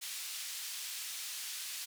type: band-pass noise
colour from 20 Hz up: pink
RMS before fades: -42 dBFS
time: 0.01-1.86 s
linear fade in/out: 20 ms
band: 3100 to 15000 Hz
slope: 12 dB/octave
effects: none